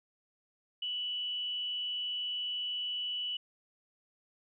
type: tone with frequency modulation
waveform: sine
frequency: 2960 Hz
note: F#7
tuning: in tune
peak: -33 dBFS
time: 0.82-3.37 s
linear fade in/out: 5 ms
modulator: 234 Hz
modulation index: 0.22
effects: none

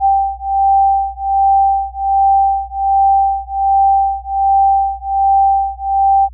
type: beating tone pair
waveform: sine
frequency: 784 / 785.3 Hz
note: G5 / G5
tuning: 0 / +3 cents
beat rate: 1.3 Hz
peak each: -13 dBFS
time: 0-6.29 s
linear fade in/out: 50 ms
effects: added 60 Hz sine -32 dBFS peak until 6.33 s

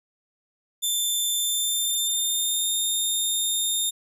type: tone with pitch glide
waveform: 15% pulse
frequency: 3550 to 3650 Hz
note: A7 to A#7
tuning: +15 to -37 cents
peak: -16 dBFS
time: 0.82-3.91 s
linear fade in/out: 20 ms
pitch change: +48 cents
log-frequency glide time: 1.35-2.69 s
effects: none

